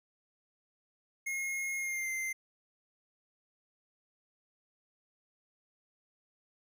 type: tone with pitch glide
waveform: square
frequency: 2153 to 2084 Hz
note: C7 to C7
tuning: +49 to -7 cents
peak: -34 dBFS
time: 1.26-2.33 s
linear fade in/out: 10 ms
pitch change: -56 cents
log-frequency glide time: 1.77-2.1 s
effects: none